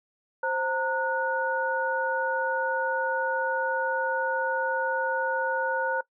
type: tone cluster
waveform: sine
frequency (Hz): 525 / 917 / 1462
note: C5 / A#5 / F#6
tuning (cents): +6 / -29 / -21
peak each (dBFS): -29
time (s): 0.43-6.01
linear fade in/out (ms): 5
effects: noise-tail reverb RT60 0.1 s tail -20 dB re dry